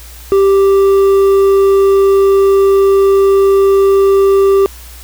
sine tone with hard clipping, 392 Hz, G4, in tune, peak -7 dBFS, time 0.32-4.66 s, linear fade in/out 0 ms, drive 5 dB, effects added 60 Hz sine -32 dBFS peak until 5.03 s + white hiss -36 dBFS RMS until 5.03 s

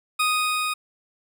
20% pulse tone with level ramp, 1244.5 Hz, D#6, in tune, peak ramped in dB -14 to -19 dBFS, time 0.19-0.74 s, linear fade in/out 10 ms, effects none

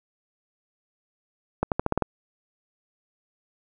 accelerating click train, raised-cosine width 1 ms, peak -8 dBFS, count 7, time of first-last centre 1.63-2.023 s, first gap 88 ms, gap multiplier 0.88, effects none

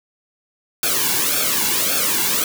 white noise with flanger, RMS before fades -19 dBFS, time 0.83-2.44 s, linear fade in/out 2 ms, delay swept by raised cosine 1 to 1.63 ms, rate 1.8 Hz, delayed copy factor -0.8, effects none

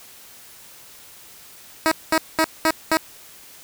10% pulse tone bursts, 319.3 Hz, D#4, 45 cents sharp, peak -7 dBFS, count 5, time 1.86-2.97 s, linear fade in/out 0 ms, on 54 ms, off 210 ms, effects white hiss -45 dBFS RMS until 3.63 s

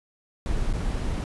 brown noise with dropouts, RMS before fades -26 dBFS, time 0.46-1.24 s, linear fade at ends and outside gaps 1 ms, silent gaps 0.729-0.736 s, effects resampled to 24000 Hz

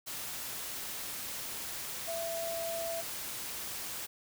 sine tone in noise, 667 Hz, E5, 20 cents sharp, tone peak -35 dBFS, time 2.07-3.02 s, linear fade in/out 20 ms, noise white, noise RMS -40 dBFS, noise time 0.06-4.07 s, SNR +2 dB, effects none

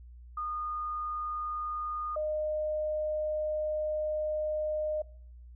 sine tone pair in turn, 1225 / 612.5 Hz, D#6 / D#5, -27 / -27 cents, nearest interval octave, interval 1200 cents, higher first, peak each -32 / -29 dBFS, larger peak second, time 0.37-2.16 / 2.16-5.02 s, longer second, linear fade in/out 5 ms, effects noise-tail reverb RT60 0.6 s tail -22 dB re dry + added 60 Hz sine -47 dBFS peak until 5.55 s

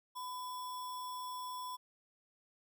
sine tone with sample-and-hold, 1003 Hz, B5, 26 cents sharp, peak -40 dBFS, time 0.15-1.77 s, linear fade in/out 20 ms, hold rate 4410 Hz, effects none

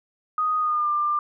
sine tone with pitch glide, 1244.5 to 1192.4 Hz, D#6 to D6, 0 to +26 cents, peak -20 dBFS, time 0.38-1.19 s, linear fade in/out 2 ms, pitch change -74 cents, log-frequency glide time 0.59-0.9 s, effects none

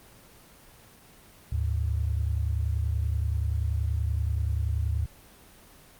sine tone pair together, 73.8 / 104.27 Hz, D2 / G#2, +9 / +7 cents, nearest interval tritone, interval 598 cents, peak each -26 / -29 dBFS, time 1.52-5.06 s, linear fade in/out 5 ms, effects pink hiss -53 dBFS RMS until 5.99 s + Opus 24 kbps

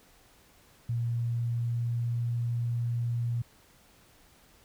sine tone with pitch glide, 117.9 to 118.65 Hz, A#2 to A#2, +20 to +31 cents, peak -27 dBFS, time 0.89-3.42 s, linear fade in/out 5 ms, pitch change +11 cents, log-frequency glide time 1.14-2.31 s, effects pink hiss -60 dBFS RMS until 4.64 s

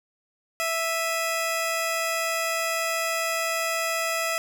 15% pulse tone pair together, 658.8 / 2489 Hz, E5 / D#7, -1 / 0 cents, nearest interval octave + major seventh, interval 2301 cents, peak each -19 / -25 dBFS, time 0.6-4.38 s, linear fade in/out 0 ms, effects none

